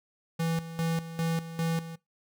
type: tone with tremolo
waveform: square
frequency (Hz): 164.81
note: E3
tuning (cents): 0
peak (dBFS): -27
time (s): 0.39-1.96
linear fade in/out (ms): 10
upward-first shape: square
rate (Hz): 2.5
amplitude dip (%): 75
effects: noise-tail reverb RT60 0.2 s tail -22 dB re dry